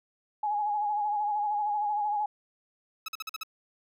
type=tone with vibrato; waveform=sine; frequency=834 Hz; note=G#5; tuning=7 cents sharp; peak=-26 dBFS; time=0.43-2.26 s; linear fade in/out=5 ms; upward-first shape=sine; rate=13 Hz; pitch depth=42 cents each way
type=tone bursts; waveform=15% pulse; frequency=1293 Hz; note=E6; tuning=34 cents flat; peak=-27 dBFS; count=6; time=3.06-3.434 s; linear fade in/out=5 ms; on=24 ms; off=46 ms
effects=none